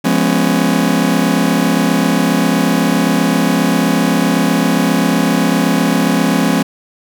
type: chord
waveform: 40% pulse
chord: C# dominant seventh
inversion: first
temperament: just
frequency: 173.24 / 207.9 / 249.5 / 277.2 Hz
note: E#3 / G#3 / B3 / C#4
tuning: -14 / +2 / +18 / 0 cents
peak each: -16 dBFS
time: 0.04-6.63 s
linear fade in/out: 10 ms
effects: none